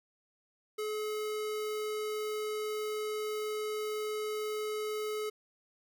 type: tone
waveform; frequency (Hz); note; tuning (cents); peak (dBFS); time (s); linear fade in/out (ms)
square; 426.9; G#4; +48; -34; 0.78-5.3; 10
effects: none